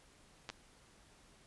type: clicks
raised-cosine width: 0.2 ms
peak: -25 dBFS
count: 2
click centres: 0.491 / 0.5 s
effects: pink hiss -64 dBFS RMS until 1.46 s + resampled to 24000 Hz